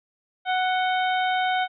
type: harmonic tone with a mistuned harmonic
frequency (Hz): 740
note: F#5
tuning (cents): 0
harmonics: 1 / 2 / 3 / 4 / 5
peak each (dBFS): -22 / -28 / -32 / -34 / -36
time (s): 0.45-1.68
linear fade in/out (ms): 50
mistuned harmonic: 4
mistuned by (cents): +75
effects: none